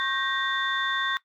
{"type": "tone cluster", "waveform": "sine", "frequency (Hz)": [1089, 1568, 1879, 3554], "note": ["C#6", "G6", "A#6", "A7"], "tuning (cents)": [-31, 0, 13, 17], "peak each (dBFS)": -30, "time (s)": [0, 1.17], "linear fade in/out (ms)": 0, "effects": ["noise-tail reverb RT60 0.1 s tail -17 dB re dry", "tanh soft clip ceiling -15 dBFS"]}